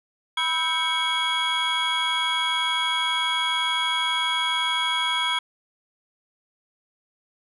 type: tone cluster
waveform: triangle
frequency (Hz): 980 / 1306 / 1572 / 2227 / 3313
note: B5 / E6 / G6 / C#7 / G#7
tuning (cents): -14 / -17 / +4 / +7 / -5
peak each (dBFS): -26 / -29 / -31 / -28 / -23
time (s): 0.37-5.39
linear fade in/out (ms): 5
effects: resampled to 32000 Hz